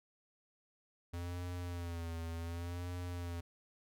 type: tone with vibrato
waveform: square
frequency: 85.8 Hz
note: F2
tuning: 30 cents flat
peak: -40 dBFS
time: 1.13-3.41 s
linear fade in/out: 10 ms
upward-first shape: sine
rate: 0.68 Hz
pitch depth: 63 cents each way
effects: none